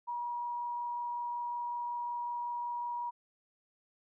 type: tone with frequency modulation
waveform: sine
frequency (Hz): 959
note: A#5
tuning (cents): +49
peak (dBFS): -34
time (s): 0.07-3.11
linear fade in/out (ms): 20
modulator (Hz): 25.4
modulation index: 0.29
effects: none